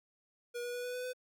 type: tone with pitch steps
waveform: square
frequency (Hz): 480.7 / 485.2 / 489.7 / 494.2 / 498.8 / 503.4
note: B4 / B4 / B4 / B4 / B4 / B4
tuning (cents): -47 / -31 / -15 / +1 / +17 / +33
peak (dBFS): -38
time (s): 0.54-1.134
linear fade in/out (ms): 20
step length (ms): 99
effects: none